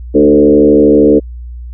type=tone with frequency modulation; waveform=sine; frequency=373.3 Hz; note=F#4; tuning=15 cents sharp; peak=-3 dBFS; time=0.14-1.2 s; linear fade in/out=20 ms; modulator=72.9 Hz; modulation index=1.8; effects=added 60 Hz sine -23 dBFS peak until 1.73 s